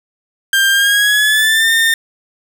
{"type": "tone with pitch glide", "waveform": "30% pulse", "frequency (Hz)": [1589, 1814.8], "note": ["G6", "A#6"], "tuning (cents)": [23, -47], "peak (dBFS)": -7, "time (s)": [0.53, 1.94], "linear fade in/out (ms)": 2, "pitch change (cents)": 230, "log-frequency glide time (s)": [0.7, 1.72], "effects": []}